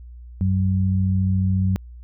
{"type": "tone pair together", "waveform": "sine", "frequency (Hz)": [94.3, 188.38], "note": ["F#2", "F#3"], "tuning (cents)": [33, 31], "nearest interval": "octave", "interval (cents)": 1198, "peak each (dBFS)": [-18, -22], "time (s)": [0.41, 1.76], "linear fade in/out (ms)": 0, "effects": ["added 60 Hz sine -37 dBFS peak until 2.03 s"]}